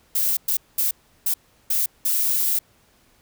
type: noise bursts at uneven times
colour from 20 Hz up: violet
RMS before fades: -21 dBFS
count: 6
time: 0.15-0.37 / 0.48-0.57 / 0.78-0.91 / 1.26-1.34 / 1.7-1.86 / 2.05-2.59 s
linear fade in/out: 5 ms
effects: pink hiss -59 dBFS RMS until 3.21 s